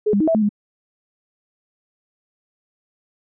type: tone with pitch steps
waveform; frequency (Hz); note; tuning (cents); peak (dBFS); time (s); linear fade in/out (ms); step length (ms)
sine; 423.4 / 201.9 / 314.1 / 654 / 216.6 / 206.7; G#4 / G#3 / D#4 / E5 / A3 / G#3; +33 / -49 / +16 / -14 / -27 / -8; -14; 0.06-0.492; 10; 72
effects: none